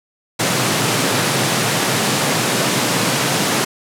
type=high-pass noise; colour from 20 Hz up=pink; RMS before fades=-17 dBFS; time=0.39-3.65 s; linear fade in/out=10 ms; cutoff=110 Hz; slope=96 dB/octave; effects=low-pass 11000 Hz 12 dB/octave